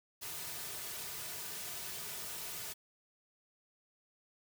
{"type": "noise with comb filter", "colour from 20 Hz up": "white", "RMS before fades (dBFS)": -43, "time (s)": [0.21, 2.74], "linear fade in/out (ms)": 20, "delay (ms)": 3.7, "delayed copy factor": -0.6, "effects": []}